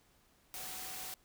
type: tone in noise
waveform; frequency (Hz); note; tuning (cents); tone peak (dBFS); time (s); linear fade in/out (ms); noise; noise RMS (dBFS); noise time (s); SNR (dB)
sine; 749; F#5; +21; -54; 0.54-1.14; 0; white; -44; 0.54-1.14; -13
effects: pink hiss -69 dBFS RMS until 1.24 s